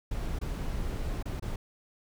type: noise with dropouts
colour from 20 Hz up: brown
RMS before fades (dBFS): -33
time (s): 0.11-1.56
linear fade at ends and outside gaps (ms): 5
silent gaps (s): 0.389-0.413 / 1.227-1.255 / 1.398-1.423
effects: none